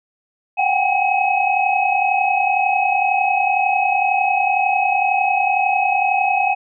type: tone cluster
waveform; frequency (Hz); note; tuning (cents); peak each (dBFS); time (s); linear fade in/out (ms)
sine; 734 / 776 / 807 / 2551; F#5 / G5 / G#5 / D#7; -14 / -18 / -50 / +43; -20; 0.57-6.55; 20
effects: none